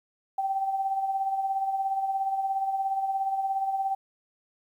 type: tone with tremolo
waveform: sine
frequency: 777 Hz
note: G5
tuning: 16 cents flat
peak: -23 dBFS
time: 0.38-3.95 s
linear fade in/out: 5 ms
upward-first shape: sine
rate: 17 Hz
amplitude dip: 50%
effects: 10-bit